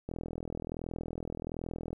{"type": "click train", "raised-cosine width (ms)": 2, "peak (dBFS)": -24, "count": 77, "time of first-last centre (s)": [0.09, 1.93], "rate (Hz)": 41.3, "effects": ["11-bit"]}